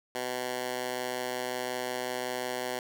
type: tone with high-pass filter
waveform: 10% pulse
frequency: 125.5 Hz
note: B2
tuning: 28 cents sharp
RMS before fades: -34 dBFS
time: 0.15-2.79 s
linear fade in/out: 2 ms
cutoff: 420 Hz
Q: 0.66
effects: none